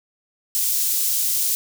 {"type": "high-pass noise", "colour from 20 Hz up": "white", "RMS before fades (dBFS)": -21, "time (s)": [0.55, 1.55], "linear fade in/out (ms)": 0, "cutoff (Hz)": 5500, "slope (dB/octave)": 12, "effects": []}